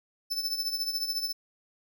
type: tone with tremolo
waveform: 45% pulse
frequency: 5274 Hz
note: E8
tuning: in tune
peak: -26 dBFS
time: 0.3-1.33 s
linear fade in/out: 20 ms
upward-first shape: triangle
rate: 14 Hz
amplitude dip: 75%
effects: none